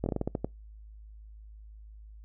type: slowing click train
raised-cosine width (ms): 2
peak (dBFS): -16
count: 9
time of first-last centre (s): 0.04-0.445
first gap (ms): 22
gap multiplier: 1.23
effects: noise-tail reverb RT60 0.2 s tail -26 dB re dry + added 53 Hz sine -46 dBFS peak until 2.24 s